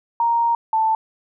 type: tone pair in turn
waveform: sine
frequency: 933 / 883.5 Hz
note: A#5 / A5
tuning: +1 / +7 cents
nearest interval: minor second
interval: 94 cents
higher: first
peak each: -15 dBFS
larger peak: neither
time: 0.2-0.55 / 0.73-0.95 s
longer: first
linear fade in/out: 2 ms
effects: none